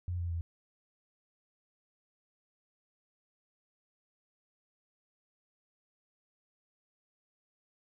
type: tone with pitch steps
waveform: sine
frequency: 88.7 / 86.37 / 84.11 Hz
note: F2 / F2 / E2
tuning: +27 / -19 / +35 cents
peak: -32 dBFS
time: 0.08-0.41 s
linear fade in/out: 0 ms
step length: 110 ms
effects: none